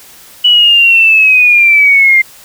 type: linear sweep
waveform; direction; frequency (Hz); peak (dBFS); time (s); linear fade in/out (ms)
sine; down; 2958 to 2093; -3; 0.44-2.22; 10
effects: white hiss -37 dBFS RMS until 2.44 s